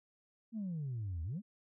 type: exponential two-way sweep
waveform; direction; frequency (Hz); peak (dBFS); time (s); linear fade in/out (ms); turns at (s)
sine; down then up; 234.7 to 77.3 to 234.7; -35; 0.52-1.42; 50; 1.23
effects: tanh soft clip ceiling -34 dBFS